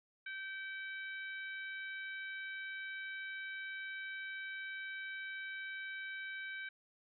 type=harmonic tone with a mistuned harmonic; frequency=766 Hz; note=G5; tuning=40 cents flat; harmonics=2 / 3 / 4 / 5; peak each=-43 / -47 / -57 / -56 dBFS; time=0.26-6.69 s; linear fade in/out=5 ms; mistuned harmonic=2; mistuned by=+28 cents; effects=none